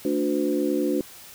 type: tone cluster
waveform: sine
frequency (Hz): 220.5 / 292.5 / 361.4 / 506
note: A3 / D4 / F#4 / B4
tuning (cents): +4 / -7 / -41 / +42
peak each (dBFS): -30 / -24 / -26 / -29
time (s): 0.05-1.01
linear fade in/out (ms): 2
effects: white hiss -45 dBFS RMS until 1.34 s